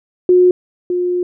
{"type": "tone pair in turn", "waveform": "sine", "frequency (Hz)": [361.7, 357.1], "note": ["F#4", "F4"], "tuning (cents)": [-39, 39], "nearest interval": "unison", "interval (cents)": 22, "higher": "first", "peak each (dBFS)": [-6, -14], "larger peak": "first", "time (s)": [[0.29, 0.51], [0.9, 1.23]], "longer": "second", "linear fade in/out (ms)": 2, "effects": []}